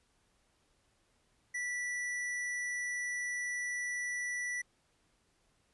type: tone with hard clipping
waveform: sine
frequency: 1962 Hz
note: B6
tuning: 12 cents flat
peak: -36 dBFS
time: 1.54-4.62 s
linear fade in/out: 10 ms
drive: 13 dB
effects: pink hiss -73 dBFS RMS until 5.73 s + resampled to 24000 Hz